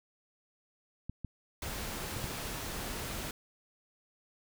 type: clicks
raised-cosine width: 5 ms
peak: -26 dBFS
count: 4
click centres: 1.096 / 1.247 / 2.167 / 2.243 s
type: noise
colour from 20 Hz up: pink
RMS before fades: -39 dBFS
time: 1.62-3.31 s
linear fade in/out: 2 ms
effects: none